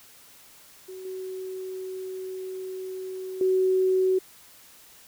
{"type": "tone with level steps", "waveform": "sine", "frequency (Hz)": 374.9, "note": "F#4", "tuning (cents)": 23, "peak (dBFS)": [-37, -32, -19], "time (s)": [0.88, 4.19], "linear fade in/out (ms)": 10, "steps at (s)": [1.05, 3.41], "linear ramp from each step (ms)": 2, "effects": ["white hiss -52 dBFS RMS until 5.07 s"]}